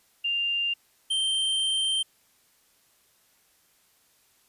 sine / square tone pair in turn, 2794 / 3136 Hz, F7 / G7, 0 / 0 cents, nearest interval major second, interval 200 cents, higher second, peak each -24 dBFS, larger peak neither, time 0.24-0.74 / 1.1-2.03 s, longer second, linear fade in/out 10 ms, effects white hiss -64 dBFS RMS until 4.48 s + resampled to 32000 Hz

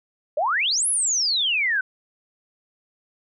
sine exponential two-way sweep, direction up then down, 554.4 to 11175 to 1487 Hz, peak -19 dBFS, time 0.37-1.81 s, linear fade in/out 5 ms, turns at 0.88 s, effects none

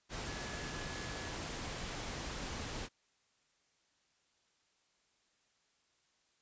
sine tone in noise, 1701 Hz, G#6, 41 cents sharp, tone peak -50 dBFS, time 0.25-1.34 s, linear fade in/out 50 ms, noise pink, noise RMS -42 dBFS, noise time 0.09-2.89 s, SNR -11 dB, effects white hiss -75 dBFS RMS until 6.41 s + resampled to 16000 Hz

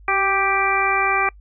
harmonic tone with a mistuned harmonic, 392 Hz, G4, in tune, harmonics 1 / 2 / 3 / 4 / 5 / 6, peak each -27 / -23 / -21 / -26 / -26 / -22 dBFS, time 0.08-1.29 s, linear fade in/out 2 ms, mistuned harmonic 1, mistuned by -28 cents, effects noise-tail reverb RT60 0.1 s tail -26 dB re dry + added 50 Hz sine -42 dBFS peak until 1.4 s

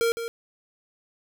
square tone with echo, 463 Hz, A#4, 12 cents flat, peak -21 dBFS, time 0.01-0.12 s, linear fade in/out 0 ms, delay 160 ms, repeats 1, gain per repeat -9 dB, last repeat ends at 0.28 s, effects none

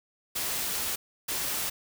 white noise bursts at uneven times, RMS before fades -31 dBFS, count 2, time 0.35-0.96 / 1.28-1.7 s, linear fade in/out 10 ms, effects none

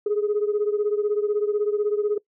sine beating tone pair, 412.7 / 428.7 Hz, G#4 / A4, -11 / -45 cents, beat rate 16 Hz, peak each -21 / -24 dBFS, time 0.06-2.18 s, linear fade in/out 5 ms, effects noise-tail reverb RT60 0.1 s tail -23 dB re dry + tanh soft clip ceiling -15 dBFS

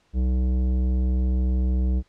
sine tone with tanh clipping, 63.1 Hz, B1, 38 cents sharp, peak -21 dBFS, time 0.13-2.03 s, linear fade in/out 50 ms, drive 13 dB, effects pink hiss -64 dBFS RMS until 2.08 s + low-pass 6000 Hz 12 dB/octave

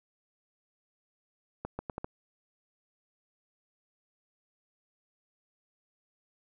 accelerating click train, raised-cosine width 1 ms, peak -21 dBFS, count 5, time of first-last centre 1.65-2.045 s, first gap 140 ms, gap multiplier 0.77, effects none

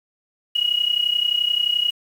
sine tone with amplitude modulation, 2897 Hz, F#7, 37 cents flat, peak -14 dBFS, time 0.55-1.91 s, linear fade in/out 10 ms, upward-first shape sine, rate 31.5 Hz, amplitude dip 80%, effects 7-bit

